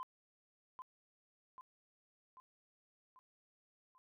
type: tone with echo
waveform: sine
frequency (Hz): 1027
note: C6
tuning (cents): -33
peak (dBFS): -40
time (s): 0-0.03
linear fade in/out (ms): 0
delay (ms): 790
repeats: 5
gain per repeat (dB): -5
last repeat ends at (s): 3.98
effects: tanh soft clip ceiling -38 dBFS